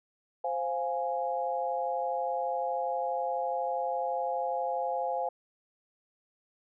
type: chord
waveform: sine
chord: F minor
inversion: second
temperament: equal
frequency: 523.3 / 698.5 / 830.6 Hz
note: C5 / F5 / Ab5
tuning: 0 / 0 / 0 cents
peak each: -33 dBFS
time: 0.44-5.29 s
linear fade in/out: 5 ms
effects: none